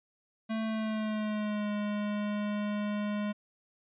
square tone with pitch glide, 221.4 to 207.8 Hz, A3 to G#3, +11 to +1 cents, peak -31 dBFS, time 0.49-3.33 s, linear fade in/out 20 ms, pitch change -110 cents, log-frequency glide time 0.63-1.7 s, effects resampled to 8000 Hz

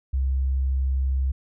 sine tone, 66.3 Hz, C2, 23 cents sharp, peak -20 dBFS, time 0.13-1.32 s, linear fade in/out 10 ms, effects none

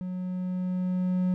triangle tone with level ramp, 182.7 Hz, F#3, 22 cents flat, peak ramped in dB -29 to -20 dBFS, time 0.01-1.34 s, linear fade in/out 0 ms, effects none

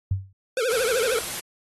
sine tone with exponential decay, 96.1 Hz, G2, 34 cents flat, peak -17 dBFS, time 0.11-0.33 s, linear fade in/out 5 ms, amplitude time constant 47 ms
square tone with vibrato, 480 Hz, B4, 49 cents flat, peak -22 dBFS, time 0.57-1.19 s, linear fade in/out 2 ms, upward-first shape triangle, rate 13 Hz, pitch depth 210 cents each way
white noise, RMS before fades -31 dBFS, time 0.69-1.41 s, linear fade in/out 20 ms
effects AAC 32 kbps

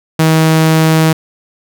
sawtooth tone, 159.5 Hz, D#3, 43 cents sharp, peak -3 dBFS, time 0.19-1.13 s, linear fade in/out 5 ms, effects none

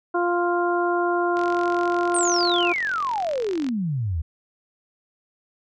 harmonic tone, 349.6 Hz, F4, 2 cents sharp, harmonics 1 / 2 / 3 / 4, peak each -22 / -25 / -27 / -28 dBFS, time 0.14-2.73 s, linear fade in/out 10 ms
click train, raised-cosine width 0.2 ms, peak -19 dBFS, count 106, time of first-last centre 1.37-3.688 s, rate 45.3 Hz
sine exponential sweep, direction down, 9040 to 73.42 Hz, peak -22 dBFS, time 2.14-4.22 s, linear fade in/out 10 ms
effects none

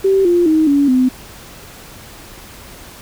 sine tone with pitch steps, 387.2 / 349 / 314.5 / 283.4 / 255.5 Hz, G4 / F4 / D#4 / C#4 / C4, -21 / -1 / +19 / +38 / -41 cents, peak -9 dBFS, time 0.04-1.09 s, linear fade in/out 10 ms, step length 210 ms, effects pink hiss -37 dBFS RMS until 3.01 s

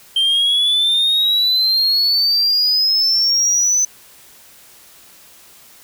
sine exponential sweep, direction up, 3136 to 6100 Hz, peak -10 dBFS, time 0.16-3.85 s, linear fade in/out 5 ms, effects tanh soft clip ceiling -11 dBFS + white hiss -45 dBFS RMS until 5.83 s

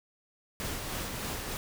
pink noise with tremolo, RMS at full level -35 dBFS, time 0.6-1.57 s, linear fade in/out 0 ms, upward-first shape sine, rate 3.3 Hz, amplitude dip 30%, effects none

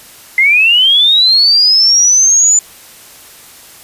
sine linear sweep, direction up, 2046 to 7060 Hz, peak -5 dBFS, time 0.38-2.59 s, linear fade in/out 2 ms, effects white hiss -37 dBFS RMS until 3.83 s + resampled to 32000 Hz

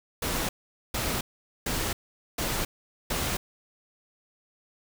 pink noise bursts, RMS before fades -29 dBFS, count 5, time 0.22-3.37 s, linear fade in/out 5 ms, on 270 ms, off 450 ms, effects none

